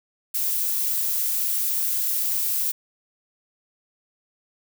violet noise, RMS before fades -24 dBFS, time 0.34-2.72 s, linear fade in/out 10 ms, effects none

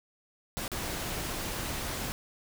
pink noise with dropouts, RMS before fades -35 dBFS, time 0.57-2.12 s, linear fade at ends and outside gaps 0 ms, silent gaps 0.679-0.717 s, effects none

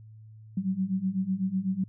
sine beating tone pair, 185 / 193 Hz, F#3 / G3, 0 / -27 cents, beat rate 8 Hz, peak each -30 / -28 dBFS, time 0.57-1.84 s, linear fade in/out 5 ms, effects added 109 Hz sine -46 dBFS peak until 1.88 s

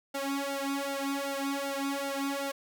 sawtooth tone with flanger, 277.2 Hz, C#4, in tune, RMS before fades -33 dBFS, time 0.14-2.52 s, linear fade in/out 10 ms, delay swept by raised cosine 1.4 to 2.8 ms, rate 2.6 Hz, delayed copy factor +1, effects none

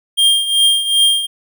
square tone with tremolo, 3206 Hz, G7, 38 cents sharp, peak -8 dBFS, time 0.17-1.27 s, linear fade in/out 20 ms, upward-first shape triangle, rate 2.6 Hz, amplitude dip 75%, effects none

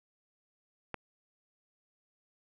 click, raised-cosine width 0.5 ms, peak -21 dBFS, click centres 0.943 s, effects none

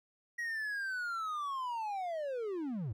triangle linear sweep, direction down, 1910 to 92.5 Hz, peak -33 dBFS, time 0.38-2.93 s, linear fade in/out 10 ms, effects none

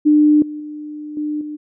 sine tone with level steps, 300 Hz, D4, 37 cents sharp, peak -8 / -25 / -27 / -19 / -25 dBFS, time 0.05-1.57 s, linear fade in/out 20 ms, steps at 0.42 / 0.6 / 1.17 / 1.41 s, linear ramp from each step 2 ms, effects none

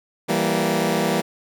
15% pulse chord, E diminished, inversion none, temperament equal with one note detuned, 166.44 / 196 / 233.1 Hz, E3 / G3 / Bb3, +17 / 0 / 0 cents, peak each -17 dBFS, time 0.28-1.22 s, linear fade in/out 20 ms, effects none

